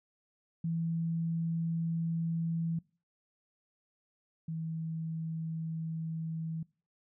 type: tone pair in turn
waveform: sine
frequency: 165.4 / 161.72 Hz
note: E3 / E3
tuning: +6 / -33 cents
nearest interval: unison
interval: 39 cents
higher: first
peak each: -30 / -34 dBFS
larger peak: first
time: 0.64-2.79 / 4.48-6.63 s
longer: neither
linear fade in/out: 5 ms
effects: noise-tail reverb RT60 0.4 s tail -24 dB re dry